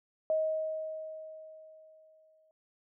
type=tone with exponential decay; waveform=sine; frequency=630 Hz; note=D#5; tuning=21 cents sharp; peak=-25 dBFS; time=0.3-2.51 s; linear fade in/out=1 ms; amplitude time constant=480 ms; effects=none